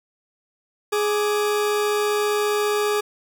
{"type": "tone pair together", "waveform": "40% pulse", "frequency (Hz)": [417.3, 1177], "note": ["G#4", "D6"], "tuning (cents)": [8, 3], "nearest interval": "octave + tritone", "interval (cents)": 1795, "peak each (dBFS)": [-19, -27], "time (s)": [0.92, 3.01], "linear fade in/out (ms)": 10, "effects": []}